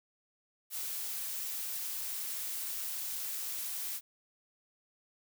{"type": "noise", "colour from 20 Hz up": "blue", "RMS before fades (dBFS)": -38, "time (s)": [0.7, 4.01], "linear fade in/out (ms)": 50, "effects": []}